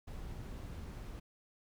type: noise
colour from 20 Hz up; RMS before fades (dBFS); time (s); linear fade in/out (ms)
brown; -45; 0.07-1.2; 10
effects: none